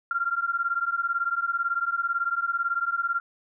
sine beating tone pair, 1375 / 1393 Hz, F6 / F6, -27 / -5 cents, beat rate 18 Hz, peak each -27 / -27 dBFS, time 0.11-3.2 s, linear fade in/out 2 ms, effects none

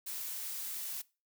blue noise, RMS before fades -40 dBFS, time 0.06-1.02 s, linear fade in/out 10 ms, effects noise-tail reverb RT60 0.3 s tail -21 dB re dry

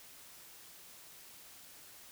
silence, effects white hiss -55 dBFS RMS until 2.11 s

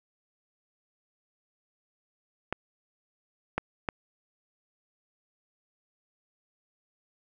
clicks, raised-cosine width 0.5 ms, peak -14 / -12 / -13 dBFS, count 3, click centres 2.526 / 3.58 / 3.888 s, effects none

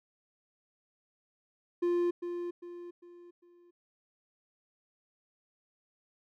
triangle tone with echo, 349.2 Hz, F4, in tune, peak -24 dBFS, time 1.82-2.11 s, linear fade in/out 10 ms, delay 400 ms, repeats 4, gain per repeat -8 dB, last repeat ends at 3.71 s, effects none

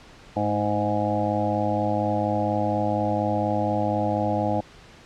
harmonic tone with a mistuned harmonic, 104.2 Hz, G#2, 6 cents sharp, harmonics 1 / 2 / 3 / 5 / 6 / 7 / 8, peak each -29 / -29 / -29 / -29 / -29 / -29 / -29 dBFS, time 0.36-4.61 s, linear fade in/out 10 ms, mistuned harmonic 2, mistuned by +26 cents, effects pink hiss -48 dBFS RMS until 5.05 s + low-pass 5000 Hz 12 dB/octave

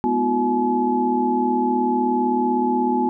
sine tone cluster, 210.6 / 246.6 / 323.7 / 363.2 / 854 Hz, G#3 / B3 / E4 / F#4 / G#5, +24 / -2 / -31 / -32 / +48 cents, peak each -30 / -21 / -30 / -24 / -21 dBFS, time 0.04-3.09 s, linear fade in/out 0 ms, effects none

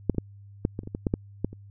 clicks, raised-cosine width 3 ms, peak -8 / -26 / -12 / -10 / -18 / -30 / -24 / -17 / -11 / -10 / -12 / -28 dBFS, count 12, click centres 0.097 / 0.147 / 0.183 / 0.651 / 0.791 / 0.834 / 0.874 / 0.949 / 1.068 / 1.139 / 1.446 / 1.53 s, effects added 100 Hz sine -45 dBFS peak until 1.7 s

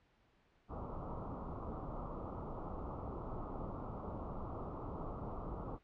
pink low-pass noise, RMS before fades -44 dBFS, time 0.68-5.79 s, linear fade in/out 50 ms, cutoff 1300 Hz, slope 96 dB/octave, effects pink hiss -72 dBFS RMS until 5.83 s + low-pass 3000 Hz 12 dB/octave

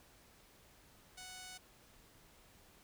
5% pulse tone with amplitude modulation, 740 Hz, F#5, in tune, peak -36 dBFS, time 1.17-1.58 s, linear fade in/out 10 ms, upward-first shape sine, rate 236 Hz, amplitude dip 30%, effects pink hiss -64 dBFS RMS until 2.83 s

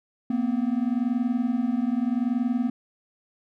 triangle tone pair together, 233.1 / 253.9 Hz, A#3 / B3, 0 / +48 cents, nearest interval minor second, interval 148 cents, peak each -23 dBFS, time 0.3-2.7 s, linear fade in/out 5 ms, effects none

